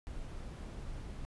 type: noise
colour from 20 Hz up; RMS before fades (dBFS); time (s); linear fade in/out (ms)
brown; -43; 0.07-1.25; 0
effects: resampled to 24000 Hz

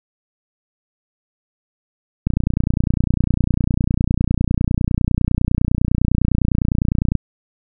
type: click train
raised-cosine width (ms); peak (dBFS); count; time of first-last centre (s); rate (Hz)
5; -4; 147; 2.27-7.153; 29.9
effects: none

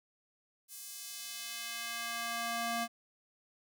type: tone with high-pass filter sweep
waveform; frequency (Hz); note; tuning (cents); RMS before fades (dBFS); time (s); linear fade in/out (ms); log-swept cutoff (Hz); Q
square; 233.1; A#3; 0; -39; 0.68-2.88; 50; 8600 to 480; 0.76
effects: none

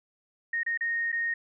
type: tone with dropouts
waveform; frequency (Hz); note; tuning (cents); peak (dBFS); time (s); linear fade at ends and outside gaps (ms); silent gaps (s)
sine; 1856; A#6; -8; -26; 0.53-1.34; 5; 0.633-0.663 / 0.775-0.808 / 1.119-1.126
effects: none

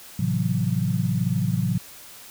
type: chord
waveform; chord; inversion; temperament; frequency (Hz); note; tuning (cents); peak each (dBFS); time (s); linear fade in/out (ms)
sine; F# half-diminished seventh; first; just; 111 / 133.2 / 166.5 / 185; A2 / C3 / E3 / F#3; +16 / +31 / +18 / 0; -26; 0.19-1.78; 5
effects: white hiss -44 dBFS RMS until 2.3 s

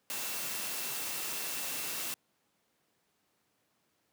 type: tone in noise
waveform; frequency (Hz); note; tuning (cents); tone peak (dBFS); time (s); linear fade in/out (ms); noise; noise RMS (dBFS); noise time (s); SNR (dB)
sine; 2688; E7; +33; -48; 0.1-2.14; 0; white; -37; 0.1-2.14; -14
effects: pink hiss -75 dBFS RMS until 4.12 s + high-pass 150 Hz 12 dB/octave

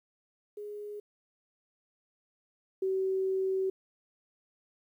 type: tone pair in turn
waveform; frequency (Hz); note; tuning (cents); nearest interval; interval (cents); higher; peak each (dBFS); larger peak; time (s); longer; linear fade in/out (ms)
sine; 415.3 / 380.9; G#4 / G4; 0 / -50; minor second; 150; first; -38 / -27; second; 0.57-1 / 2.82-3.7; second; 5
effects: 11-bit

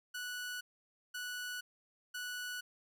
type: tone bursts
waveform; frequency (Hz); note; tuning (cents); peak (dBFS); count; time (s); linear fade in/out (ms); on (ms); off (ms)
sawtooth; 1476; F#6; -5; -36; 3; 0.14-2.61; 10; 470; 530
effects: none

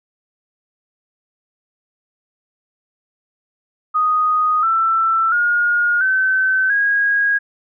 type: tone with pitch steps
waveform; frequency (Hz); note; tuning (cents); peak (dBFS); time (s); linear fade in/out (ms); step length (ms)
sine; 1244.5 / 1333.8 / 1429.6 / 1532.2 / 1642.1; D#6 / E6 / F6 / G6 / G#6; 0 / +20 / +40 / -40 / -20; -13; 3.94-7.39; 20; 690
effects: none

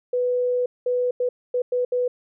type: tone bursts at uneven times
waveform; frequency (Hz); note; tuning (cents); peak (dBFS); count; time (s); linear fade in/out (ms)
sine; 494.9; B4; +4; -19; 6; 0.13-0.66 / 0.86-1.11 / 1.2-1.29 / 1.54-1.62 / 1.72-1.85 / 1.92-2.08; 5
effects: none

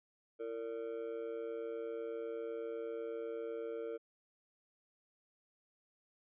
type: tone with amplitude modulation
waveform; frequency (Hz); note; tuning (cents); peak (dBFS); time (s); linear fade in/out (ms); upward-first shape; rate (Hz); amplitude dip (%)
triangle; 457; A#4; -34; -33; 0.39-3.98; 20; sine; 120; 90
effects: resampled to 8000 Hz

